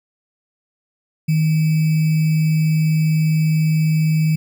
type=tone with sample-and-hold; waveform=sine; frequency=157.4 Hz; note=D#3; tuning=20 cents sharp; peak=-13 dBFS; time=1.28-4.36 s; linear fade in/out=10 ms; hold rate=2450 Hz; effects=none